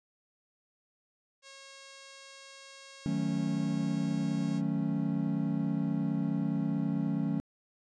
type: tone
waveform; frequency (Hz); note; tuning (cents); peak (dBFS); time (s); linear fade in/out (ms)
5% pulse; 545; C#5; -29; -37; 1.42-4.62; 50
type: chord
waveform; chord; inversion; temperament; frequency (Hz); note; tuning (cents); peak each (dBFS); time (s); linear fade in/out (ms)
triangle; D# half-diminished seventh; none; equal; 155.56 / 185 / 220 / 277.2; D#3 / F#3 / A3 / C#4; 0 / 0 / 0 / 0; -32; 3.06-7.4; 0
effects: resampled to 24000 Hz